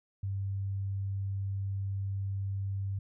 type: tone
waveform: sine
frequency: 98 Hz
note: G2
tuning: in tune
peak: -31 dBFS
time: 0.23-2.99 s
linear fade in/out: 5 ms
effects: none